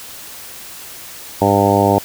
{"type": "harmonic tone", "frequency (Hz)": 100, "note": "G2", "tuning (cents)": 35, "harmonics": [1, 2, 3, 4, 5, 6, 7, 8, 9], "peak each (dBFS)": [-19, -19, -19, -19, -19, -19, -19, -19, -19], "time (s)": [1.41, 1.99], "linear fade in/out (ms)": 10, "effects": ["white hiss -34 dBFS RMS until 2.04 s"]}